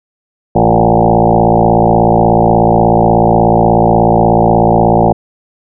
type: tone with frequency modulation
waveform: sine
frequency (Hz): 466.2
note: A#4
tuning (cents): 0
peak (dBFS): -5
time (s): 0.55-5.13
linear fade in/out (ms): 10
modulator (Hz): 56.5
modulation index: 6.6
effects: none